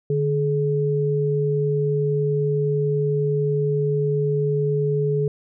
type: tone pair together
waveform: sine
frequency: 148.2 / 424.3 Hz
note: D3 / G#4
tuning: +16 / +37 cents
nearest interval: octave + tritone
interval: 1821 cents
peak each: -21 dBFS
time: 0.1-5.28 s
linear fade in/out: 2 ms
effects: none